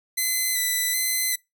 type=tone with vibrato; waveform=5% pulse; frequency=2016 Hz; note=B6; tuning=35 cents sharp; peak=-12 dBFS; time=0.17-1.36 s; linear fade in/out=10 ms; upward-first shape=square; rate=1.3 Hz; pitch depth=20 cents each way; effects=noise-tail reverb RT60 0.2 s tail -24 dB re dry